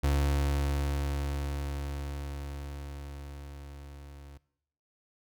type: tone with level ramp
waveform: 35% pulse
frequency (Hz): 70.8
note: C#2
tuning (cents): +37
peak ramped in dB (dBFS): -22 to -45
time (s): 0.03-4.38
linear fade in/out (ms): 10
effects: noise-tail reverb RT60 0.8 s tail -21 dB re dry